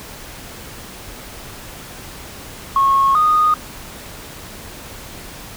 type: tone pair in turn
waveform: sine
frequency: 1092 / 1235.3 Hz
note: C#6 / D#6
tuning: -26 / -13 cents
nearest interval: major second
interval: 213 cents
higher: second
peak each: -10 dBFS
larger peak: neither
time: 2.76-3.15 / 3.15-3.54 s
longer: neither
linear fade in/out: 2 ms
effects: tanh soft clip ceiling -6 dBFS + pink hiss -35 dBFS RMS until 5.56 s